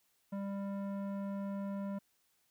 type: tone with low-pass filter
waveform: square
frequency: 198.2 Hz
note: G3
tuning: 19 cents sharp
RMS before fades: -39 dBFS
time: 0.32-1.99 s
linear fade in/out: 10 ms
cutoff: 970 Hz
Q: 0.93
effects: white hiss -75 dBFS RMS until 2.5 s